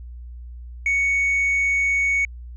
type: tone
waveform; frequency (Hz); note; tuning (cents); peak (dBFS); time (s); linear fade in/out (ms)
sine; 2226; C#7; +7; -15; 0.86-2.25; 2
effects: tanh soft clip ceiling -16 dBFS + added 60 Hz sine -34 dBFS peak until 2.56 s